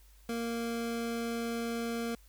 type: tone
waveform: 25% pulse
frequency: 232.4 Hz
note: A#3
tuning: 5 cents flat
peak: -29 dBFS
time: 0.29-2.15 s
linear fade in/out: 2 ms
effects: added 50 Hz sine -56 dBFS peak until 2.28 s + white hiss -65 dBFS RMS until 2.28 s